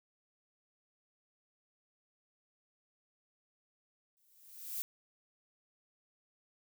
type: noise with exponential growth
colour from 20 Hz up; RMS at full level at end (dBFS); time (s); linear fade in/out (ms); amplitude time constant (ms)
violet; -36; 4.17-4.82; 0; 140
effects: none

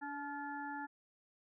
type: harmonic tone with a mistuned harmonic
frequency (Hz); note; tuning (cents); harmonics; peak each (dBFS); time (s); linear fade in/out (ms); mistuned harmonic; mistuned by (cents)
287.6; D4; -36; 1 / 3 / 5 / 6; -46 / -43 / -49 / -48; 0.01-0.87; 20; 5; -44
effects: none

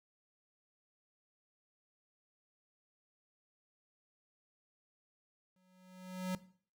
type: tone with exponential growth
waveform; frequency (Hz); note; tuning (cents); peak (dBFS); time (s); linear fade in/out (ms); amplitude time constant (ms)
square; 184.6; F#3; -4; -33; 5.56-6.35; 2; 170
effects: noise-tail reverb RT60 0.5 s tail -17 dB re dry

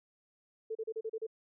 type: tone bursts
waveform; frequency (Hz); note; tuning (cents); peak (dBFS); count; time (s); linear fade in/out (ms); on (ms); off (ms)
sine; 443.4; A4; +13; -34; 7; 0.7-1.268; 10; 52; 34
effects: none

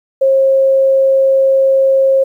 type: tone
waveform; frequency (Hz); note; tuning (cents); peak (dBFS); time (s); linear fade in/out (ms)
sine; 537; C5; +45; -7; 0.21-2.24; 10
effects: 8-bit

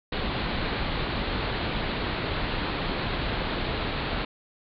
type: low-pass noise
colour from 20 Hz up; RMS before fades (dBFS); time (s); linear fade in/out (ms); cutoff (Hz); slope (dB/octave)
pink; -29; 0.12-4.25; 5; 4400; 96
effects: none

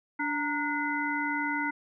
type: harmonic tone with a mistuned harmonic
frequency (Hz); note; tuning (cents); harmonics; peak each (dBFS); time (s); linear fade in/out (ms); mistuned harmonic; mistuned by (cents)
290.8; D4; -17; 1 / 3 / 5 / 7; -33 / -33 / -33 / -33; 0.19-1.71; 10; 3; +96
effects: none

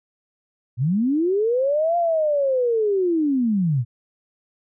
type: linear two-way sweep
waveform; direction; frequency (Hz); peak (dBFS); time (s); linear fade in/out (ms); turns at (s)
sine; up then down; 110 to 699 to 110; -17; 0.77-3.85; 50; 1.97
effects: none

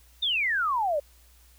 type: exponential sweep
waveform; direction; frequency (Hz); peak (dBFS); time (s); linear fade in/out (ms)
sine; down; 3729 to 554.4; -23; 0.22-1; 10
effects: added 60 Hz sine -55 dBFS peak until 1.58 s + white hiss -60 dBFS RMS until 1.58 s

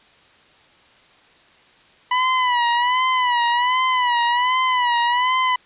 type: tone with vibrato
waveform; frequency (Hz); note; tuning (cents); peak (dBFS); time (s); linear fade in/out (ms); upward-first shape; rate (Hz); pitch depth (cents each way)
sawtooth; 987.8; B5; 0; -12; 2.11-5.56; 5; sine; 1.3; 74
effects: white hiss -52 dBFS RMS until 5.65 s + resampled to 8000 Hz

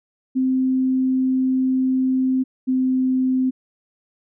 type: tone pair in turn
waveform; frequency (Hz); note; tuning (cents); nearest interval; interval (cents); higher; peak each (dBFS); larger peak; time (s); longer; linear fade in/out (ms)
sine; 259.9 / 258.5; C4 / C4; -11 / -21; unison; 10; first; -16; neither; 0.35-2.44 / 2.67-3.51; first; 20
effects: none

